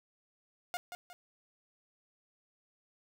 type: tone with echo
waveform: sawtooth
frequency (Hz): 713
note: F5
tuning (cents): +36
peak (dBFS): -31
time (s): 0.74-0.77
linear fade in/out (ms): 0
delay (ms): 180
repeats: 2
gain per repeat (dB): -7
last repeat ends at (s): 1.13
effects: none